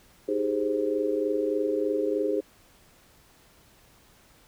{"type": "chord", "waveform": "sine", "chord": "Ab major seventh", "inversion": "second", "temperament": "equal", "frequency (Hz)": [311.1, 392, 415.3, 523.3], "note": ["Eb4", "G4", "Ab4", "C5"], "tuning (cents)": [0, 0, 0, 0], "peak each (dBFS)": [-30, -32, -27, -30], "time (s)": [0.28, 2.41], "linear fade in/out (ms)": 10, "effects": ["pink hiss -58 dBFS RMS until 4.47 s"]}